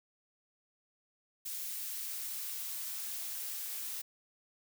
blue noise with high-pass filter sweep, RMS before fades -40 dBFS, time 1.45-4.02 s, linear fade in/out 10 ms, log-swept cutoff 1800 to 250 Hz, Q 0.71, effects none

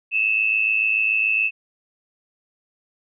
sine tone pair together, 2563 / 2670 Hz, E7 / E7, -49 / +22 cents, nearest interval minor second, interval 71 cents, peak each -20 dBFS, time 0.11-1.51 s, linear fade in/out 50 ms, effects none

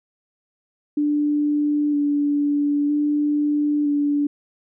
sine tone with vibrato, 292.3 Hz, D4, 8 cents flat, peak -17 dBFS, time 0.97-4.27 s, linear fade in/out 5 ms, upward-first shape square, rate 0.52 Hz, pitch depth 15 cents each way, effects none

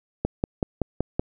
click train, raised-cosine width 2 ms, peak -9 dBFS, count 6, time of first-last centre 0.25-1.195 s, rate 5.29 Hz, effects none

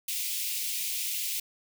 white high-pass noise, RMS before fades -32 dBFS, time 0.08-1.4 s, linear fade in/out 5 ms, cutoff 2200 Hz, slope 48 dB/octave, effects none

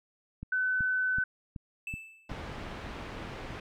click train, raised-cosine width 5 ms, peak -26 dBFS, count 6, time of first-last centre 0.43-2.317 s, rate 2.65 Hz
sine tone, 1511 Hz, F#6, 36 cents sharp, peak -26 dBFS, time 0.52-1.24 s, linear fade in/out 5 ms
triangle tone with exponential decay, 2637 Hz, E7, in tune, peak -32 dBFS, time 1.87-2.43 s, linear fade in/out 2 ms, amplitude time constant 120 ms
pink low-pass noise, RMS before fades -41 dBFS, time 2.29-3.6 s, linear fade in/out 5 ms, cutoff 2700 Hz, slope 12 dB/octave
effects none

